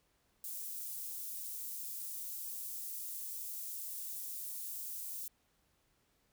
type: high-pass noise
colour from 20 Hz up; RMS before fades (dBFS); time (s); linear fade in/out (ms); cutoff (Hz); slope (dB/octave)
white; -43; 0.44-5.28; 2; 9400; 12
effects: pink hiss -75 dBFS RMS until 6.32 s